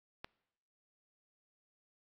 click, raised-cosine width 0.3 ms, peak -26 dBFS, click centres 0.245 s, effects noise-tail reverb RT60 0.9 s tail -25 dB re dry + AAC 32 kbps

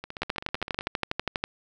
two click trains, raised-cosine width 0.3 ms, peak -20 / -10 dBFS, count 14 / 16, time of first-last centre 0.04-0.873 / 0.22-1.44 s, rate 15.6 / 12.3 Hz, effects none

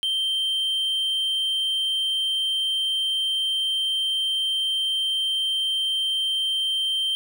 triangle tone, 3136 Hz, G7, in tune, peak -20 dBFS, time 0.03-7.15 s, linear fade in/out 0 ms, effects none

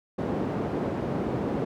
white band-pass noise, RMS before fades -29 dBFS, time 0.18-1.65 s, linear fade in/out 10 ms, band 110 to 410 Hz, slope 12 dB/octave, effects none

